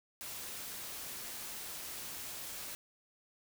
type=noise; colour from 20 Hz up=white; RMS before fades=-44 dBFS; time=0.21-2.75 s; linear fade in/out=0 ms; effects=none